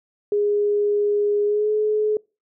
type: tone with pitch glide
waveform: sine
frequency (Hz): 412.7 to 426.3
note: G#4 to G#4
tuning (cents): -11 to +45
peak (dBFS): -17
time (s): 0.32-2.17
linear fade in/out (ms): 2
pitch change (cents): +56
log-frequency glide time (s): 1.45-1.71
effects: noise-tail reverb RT60 0.3 s tail -26 dB re dry